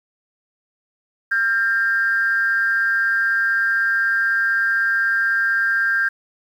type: tone with amplitude modulation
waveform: sine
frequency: 1595 Hz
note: G6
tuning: 30 cents sharp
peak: -12 dBFS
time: 1.31-6.09 s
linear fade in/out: 10 ms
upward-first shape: sine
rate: 216 Hz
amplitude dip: 70%
effects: tanh soft clip ceiling -8 dBFS + 8-bit